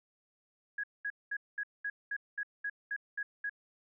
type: tone bursts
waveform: sine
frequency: 1661.2 Hz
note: G#6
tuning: in tune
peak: -33 dBFS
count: 11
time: 0.78-3.496 s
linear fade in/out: 5 ms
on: 56 ms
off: 210 ms
effects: none